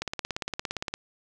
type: click train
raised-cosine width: 0.2 ms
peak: -13 dBFS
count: 17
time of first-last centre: 0.02-0.94 s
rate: 17.4 Hz
effects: none